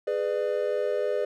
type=chord; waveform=triangle; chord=G# diminished; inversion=none; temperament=just; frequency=415.3 / 498.4 / 598 Hz; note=G#4 / B4 / D5; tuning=0 / +16 / +31 cents; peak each=-27 dBFS; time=0.07-1.25 s; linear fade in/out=5 ms; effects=none